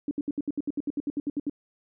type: tone bursts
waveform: sine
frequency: 288.4 Hz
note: D4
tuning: 31 cents flat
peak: -25 dBFS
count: 15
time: 0.08-1.497 s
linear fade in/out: 2 ms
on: 31 ms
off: 68 ms
effects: none